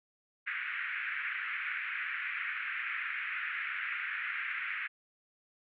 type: band-pass noise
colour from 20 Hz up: white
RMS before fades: -37 dBFS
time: 0.46-4.88 s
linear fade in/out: 20 ms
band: 1400 to 2400 Hz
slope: 48 dB/octave
effects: none